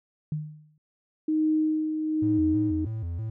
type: tone with exponential decay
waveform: sine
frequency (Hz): 152.5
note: D#3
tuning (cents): -34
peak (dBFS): -24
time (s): 0.32-0.78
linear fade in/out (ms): 2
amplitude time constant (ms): 100
type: tone with tremolo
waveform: sine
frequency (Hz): 311.1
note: D#4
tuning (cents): 0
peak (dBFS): -20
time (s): 1.28-2.85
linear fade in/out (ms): 5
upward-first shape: sine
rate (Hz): 1.1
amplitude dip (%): 50
type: tone with vibrato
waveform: triangle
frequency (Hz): 97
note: G2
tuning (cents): -18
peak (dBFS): -27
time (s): 2.22-3.3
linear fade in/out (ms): 5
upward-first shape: square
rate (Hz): 3.1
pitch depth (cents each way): 230
effects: none